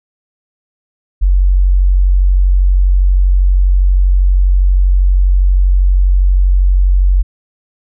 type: tone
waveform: sine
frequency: 46.25 Hz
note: F#1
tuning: in tune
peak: -6 dBFS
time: 1.21-7.23 s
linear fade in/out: 20 ms
effects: none